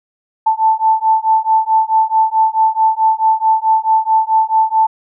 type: beating tone pair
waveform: sine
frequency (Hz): 880 / 884.6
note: A5 / A5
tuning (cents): 0 / +9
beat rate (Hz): 4.6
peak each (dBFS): -13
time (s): 0.46-4.87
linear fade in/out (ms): 10
effects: none